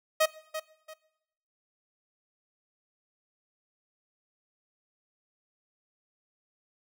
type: tone with echo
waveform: sawtooth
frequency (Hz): 628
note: D#5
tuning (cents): +16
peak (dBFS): -17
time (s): 0.2-0.26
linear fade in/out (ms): 10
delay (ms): 340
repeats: 2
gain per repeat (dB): -11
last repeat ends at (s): 0.94
effects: noise-tail reverb RT60 0.8 s tail -19 dB re dry